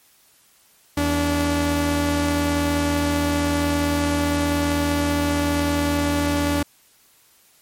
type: tone pair together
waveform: sawtooth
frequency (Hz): 80.99 / 288.6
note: E2 / D4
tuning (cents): -30 / -30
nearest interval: octave + minor seventh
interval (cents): 2200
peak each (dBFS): -20 / -16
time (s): 0.97-6.63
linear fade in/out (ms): 5
effects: white hiss -56 dBFS RMS until 7.61 s + MP3 64 kbps